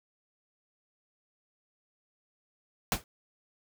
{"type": "noise with exponential decay", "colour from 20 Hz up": "pink", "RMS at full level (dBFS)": -23, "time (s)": [2.92, 3.04], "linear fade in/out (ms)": 1, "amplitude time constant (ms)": 24, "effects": []}